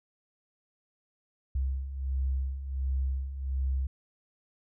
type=beating tone pair; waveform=sine; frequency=65.41 / 66.81 Hz; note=C2 / C2; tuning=0 / +37 cents; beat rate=1.4 Hz; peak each=-35 / -29 dBFS; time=1.55-3.87 s; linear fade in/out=5 ms; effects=none